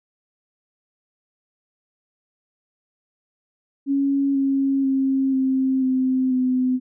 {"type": "tone with pitch steps", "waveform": "sine", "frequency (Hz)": [277.2, 272.6, 268.1, 263.6, 259.2, 254.9], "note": ["C#4", "C#4", "C4", "C4", "C4", "C4"], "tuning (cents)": [0, -29, 42, 13, -16, -45], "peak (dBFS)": -17, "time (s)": [3.86, 6.8], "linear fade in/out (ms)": 50, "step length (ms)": 490, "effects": []}